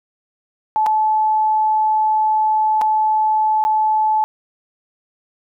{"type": "tone with dropouts", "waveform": "sine", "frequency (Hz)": 865, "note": "A5", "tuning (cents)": -30, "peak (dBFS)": -13, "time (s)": [0.76, 4.24], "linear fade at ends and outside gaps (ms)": 0, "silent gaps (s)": [[0.862, 0.866], [2.813, 2.817], [3.64, 3.65]], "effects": []}